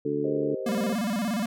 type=harmonic tone; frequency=73 Hz; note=D2; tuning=10 cents flat; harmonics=2 / 3 / 4 / 5 / 6; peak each=-36 / -39 / -29 / -33 / -28 dBFS; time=0.05-0.55 s; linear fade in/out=5 ms
type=chord; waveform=sine; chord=C minor seventh; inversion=second; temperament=equal; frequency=392 / 466.2 / 523.3 / 622.3 Hz; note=G4 / Bb4 / C5 / Eb5; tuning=0 / 0 / 0 / 0 cents; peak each=-35 / -39 / -33 / -39 dBFS; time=0.24-0.94 s; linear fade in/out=5 ms
type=tone with vibrato; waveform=square; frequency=216.1 Hz; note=A3; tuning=31 cents flat; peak=-26 dBFS; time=0.66-1.46 s; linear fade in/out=5 ms; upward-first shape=square; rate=17 Hz; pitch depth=150 cents each way
effects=none